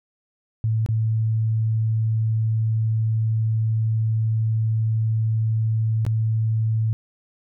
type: tone with dropouts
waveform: sine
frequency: 110.9 Hz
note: A2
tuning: 14 cents sharp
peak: -18 dBFS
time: 0.64-6.93 s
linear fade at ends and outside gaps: 0 ms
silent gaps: 0.862-0.888 / 6.051-6.065 s
effects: none